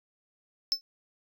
triangle tone with exponential decay, 5274 Hz, E8, in tune, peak -17 dBFS, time 0.72-0.81 s, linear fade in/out 0 ms, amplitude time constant 18 ms, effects tanh soft clip ceiling -15 dBFS

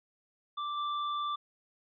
square tone with level steps, 1174.7 Hz, D6, in tune, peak -34 / -32 dBFS, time 0.57-1.36 s, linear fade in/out 10 ms, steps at 0.77 s, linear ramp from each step 5 ms, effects resampled to 11025 Hz

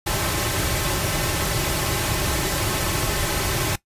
pink noise with comb filter, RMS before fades -23 dBFS, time 0.06-3.76 s, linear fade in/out 10 ms, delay 4.2 ms, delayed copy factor -0.6, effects noise-tail reverb RT60 0.1 s tail -18 dB re dry + resampled to 32000 Hz

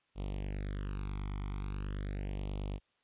sawtooth tone with flanger, 49.25 Hz, G1, 9 cents sharp, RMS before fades -38 dBFS, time 0.15-2.8 s, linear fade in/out 50 ms, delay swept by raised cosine 0.3 to 0.91 ms, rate 0.41 Hz, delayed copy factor +1, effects white hiss -75 dBFS RMS until 3.03 s + resampled to 8000 Hz

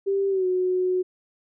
sine tone with pitch glide, 393.3 to 367 Hz, G4 to F#4, +6 to -14 cents, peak -20 dBFS, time 0.06-1.03 s, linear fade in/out 20 ms, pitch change -120 cents, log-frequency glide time 0.29-0.46 s, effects none

